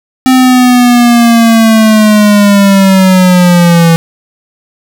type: linear sweep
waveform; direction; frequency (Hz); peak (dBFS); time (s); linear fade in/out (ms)
square; down; 259.8 to 164.81; -3; 0.26-3.96; 0
effects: none